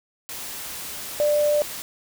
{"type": "tone in noise", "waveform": "sine", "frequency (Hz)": 592, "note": "D5", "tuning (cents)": 14, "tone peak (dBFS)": -17, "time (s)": [1.2, 1.62], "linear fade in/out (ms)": 0, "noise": "white", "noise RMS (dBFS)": -34, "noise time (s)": [0.29, 1.82], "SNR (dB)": 14, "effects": []}